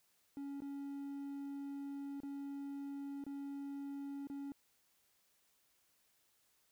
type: tone with dropouts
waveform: triangle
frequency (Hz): 279.9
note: C#4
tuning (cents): +17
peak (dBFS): -40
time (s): 0.37-4.52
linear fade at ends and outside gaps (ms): 1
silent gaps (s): 0.604-0.62 / 2.203-2.233 / 3.24-3.265 / 4.271-4.299
effects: white hiss -75 dBFS RMS until 6.71 s